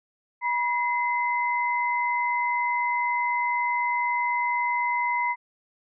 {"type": "tone pair together", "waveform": "sine", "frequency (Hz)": [970, 2052], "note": ["B5", "C7"], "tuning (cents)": [-31, -34], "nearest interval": "octave + minor second", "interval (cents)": 1297, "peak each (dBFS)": [-24, -27], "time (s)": [0.41, 5.36], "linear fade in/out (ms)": 50, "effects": []}